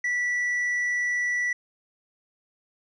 sine tone with tanh clipping, 1958 Hz, B6, 15 cents flat, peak -24 dBFS, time 0.04-1.53 s, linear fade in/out 5 ms, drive 3 dB, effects none

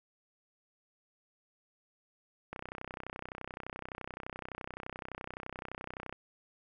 click train, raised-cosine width 0.5 ms, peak -25 dBFS, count 115, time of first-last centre 2.53-6.126 s, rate 31.7 Hz, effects none

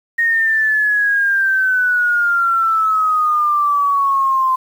sine exponential sweep, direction down, 1864.7 to 1035 Hz, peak -12 dBFS, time 0.18-4.56 s, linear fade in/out 10 ms, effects 7-bit

